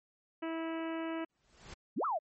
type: harmonic tone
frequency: 326.2 Hz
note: E4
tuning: 18 cents flat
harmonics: 1 / 2 / 3 / 4 / 5 / 6 / 7 / 8 / 9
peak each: -36 / -42 / -46 / -48 / -50 / -52 / -53 / -54 / -55 dBFS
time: 0.42-1.25 s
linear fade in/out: 10 ms
type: noise with exponential growth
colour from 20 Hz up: pink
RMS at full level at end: -46 dBFS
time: 1.29-1.74 s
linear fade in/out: 5 ms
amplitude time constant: 96 ms
type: exponential two-way sweep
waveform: sine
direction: up then down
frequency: 157.6 to 1367 to 579 Hz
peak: -30 dBFS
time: 1.96-2.19 s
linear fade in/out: 20 ms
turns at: 2.05 s
effects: MP3 32 kbps